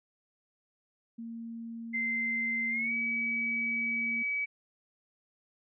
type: tone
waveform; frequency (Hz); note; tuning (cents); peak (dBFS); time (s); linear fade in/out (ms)
sine; 230; A#3; -23; -38; 1.18-4.23; 10
type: tone with pitch glide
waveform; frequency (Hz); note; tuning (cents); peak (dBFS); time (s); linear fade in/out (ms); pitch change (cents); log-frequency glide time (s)
sine; 2079 to 2280; C7 to C#7; -12 to +48; -29; 1.93-4.46; 20; +160; 2.69-2.93
effects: none